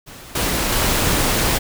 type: noise with level steps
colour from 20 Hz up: pink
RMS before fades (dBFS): -38 / -20 / -18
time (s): 0.06-1.59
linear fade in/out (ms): 20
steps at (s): 0.35 / 0.72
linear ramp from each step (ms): 5
effects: none